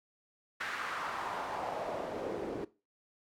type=noise with band-pass filter sweep; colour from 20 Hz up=pink; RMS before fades=-38 dBFS; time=0.6-2.65 s; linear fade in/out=10 ms; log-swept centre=1700 to 360 Hz; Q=2.3; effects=noise-tail reverb RT60 0.3 s tail -19 dB re dry